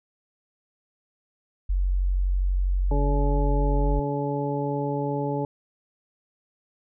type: tone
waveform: sine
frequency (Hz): 46.15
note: F#1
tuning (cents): -4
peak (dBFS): -20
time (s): 1.69-4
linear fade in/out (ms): 10
type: harmonic tone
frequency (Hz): 142.6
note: C#3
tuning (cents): +49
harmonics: 1 / 2 / 3 / 4 / 6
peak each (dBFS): -29 / -30 / -30 / -33 / -32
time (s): 2.91-5.45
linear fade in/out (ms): 2
effects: none